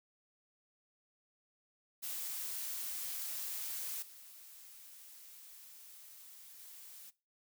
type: noise with level steps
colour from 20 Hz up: blue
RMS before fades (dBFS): -41 / -55 / -53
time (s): 2.02-7.11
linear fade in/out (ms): 20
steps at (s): 4.02 / 6.59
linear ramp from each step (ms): 5
effects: noise-tail reverb RT60 0.3 s tail -20 dB re dry